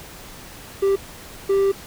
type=tone bursts at uneven times; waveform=triangle; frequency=392.6 Hz; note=G4; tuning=3 cents sharp; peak=-13 dBFS; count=2; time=0.82-0.96 / 1.49-1.72 s; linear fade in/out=10 ms; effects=pink hiss -40 dBFS RMS until 1.86 s